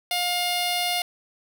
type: tone with notch filter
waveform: 10% pulse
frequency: 710 Hz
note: F5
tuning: 28 cents sharp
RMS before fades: -25 dBFS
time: 0.11-1.02 s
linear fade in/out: 2 ms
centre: 1500 Hz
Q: 1.9
effects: none